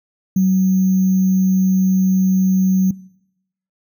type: tone with sample-and-hold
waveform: sine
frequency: 188.1 Hz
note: F#3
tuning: 29 cents sharp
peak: -11 dBFS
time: 0.36-2.91 s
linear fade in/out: 5 ms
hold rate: 6300 Hz
effects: noise-tail reverb RT60 0.8 s tail -22 dB re dry